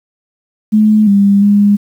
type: tone with pitch steps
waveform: sine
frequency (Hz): 214.1 / 200 / 204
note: A3 / G3 / G#3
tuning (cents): -47 / +35 / -31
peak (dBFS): -5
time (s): 0.72-1.77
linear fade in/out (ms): 20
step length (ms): 350
effects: 7-bit